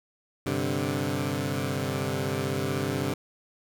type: chord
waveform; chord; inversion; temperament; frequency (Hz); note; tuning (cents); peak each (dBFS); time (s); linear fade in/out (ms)
15% pulse; G suspended fourth; none; equal; 98 / 130.81 / 146.83; G2 / C3 / D3; 0 / 0 / 0; -26 / -24 / -25; 0.46-3.14; 5
effects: none